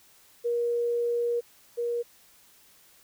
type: tone pair in turn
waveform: sine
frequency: 474.7 / 474.7 Hz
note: A#4 / A#4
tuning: +31 / +31 cents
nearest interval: unison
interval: 0 cents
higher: neither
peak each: -24 / -26 dBFS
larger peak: first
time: 0.44-1.41 / 1.77-2.03 s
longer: first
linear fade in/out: 20 ms
effects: white hiss -58 dBFS RMS until 3.03 s